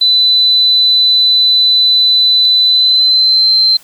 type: tone with pitch glide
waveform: sine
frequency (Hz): 4000 to 4110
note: B7 to C8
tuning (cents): +21 to -32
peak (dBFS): -6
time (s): 0.01-3.77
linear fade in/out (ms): 5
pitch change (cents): +47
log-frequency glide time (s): 2.66-3.51
effects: white hiss -42 dBFS RMS until 3.83 s + Opus 24 kbps